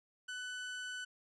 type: tone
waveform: 30% pulse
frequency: 1496 Hz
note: F#6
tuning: 19 cents sharp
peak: -38 dBFS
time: 0.28-1.05 s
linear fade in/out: 10 ms
effects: resampled to 22050 Hz